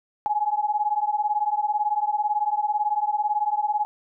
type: beating tone pair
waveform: sine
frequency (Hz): 830.6 / 848.6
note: G#5 / G#5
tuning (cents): 0 / +37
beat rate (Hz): 18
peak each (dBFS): -24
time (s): 0.26-3.85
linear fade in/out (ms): 0
effects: none